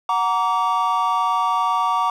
triangle chord, Gb augmented, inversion none, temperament equal with one note detuned, 740 / 932.3 / 1154.5 Hz, Gb5 / Bb5 / D6, 0 / 0 / -30 cents, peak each -22 / -19 / -18 dBFS, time 0.09-2.1 s, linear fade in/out 2 ms, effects tanh soft clip ceiling -6 dBFS

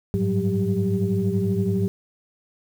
sine tone cluster, 98.5 / 107.4 / 184.1 / 196.4 / 394.9 Hz, G2 / A2 / F#3 / G3 / G4, +9 / -41 / -8 / +4 / +13 cents, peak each -28 / -25 / -23 / -28 / -26 dBFS, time 0.14-1.88 s, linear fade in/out 0 ms, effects tanh soft clip ceiling -10 dBFS + 8-bit

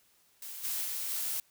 blue noise with level steps, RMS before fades -43 / -34 / -36 / -34 dBFS, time 0.42-1.4 s, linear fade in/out 2 ms, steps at 0.63 / 0.83 / 1.08 s, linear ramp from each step 20 ms, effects white hiss -67 dBFS RMS until 1.5 s

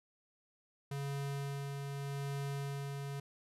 square tone with tremolo, 140 Hz, C#3, 18 cents sharp, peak -37 dBFS, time 0.91-3.2 s, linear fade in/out 5 ms, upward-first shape sine, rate 0.83 Hz, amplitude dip 30%, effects resampled to 32000 Hz

